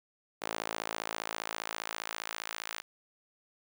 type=tone with high-pass filter sweep; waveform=sawtooth; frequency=55 Hz; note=A1; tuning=in tune; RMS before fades=-39 dBFS; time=0.41-2.82 s; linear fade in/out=20 ms; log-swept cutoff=560 to 1500 Hz; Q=0.78; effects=none